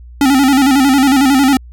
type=tone with vibrato; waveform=square; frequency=270.9 Hz; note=C#4; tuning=40 cents flat; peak=-8 dBFS; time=0.21-1.57 s; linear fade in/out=2 ms; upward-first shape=square; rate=11 Hz; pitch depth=75 cents each way; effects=added 60 Hz sine -32 dBFS peak until 1.72 s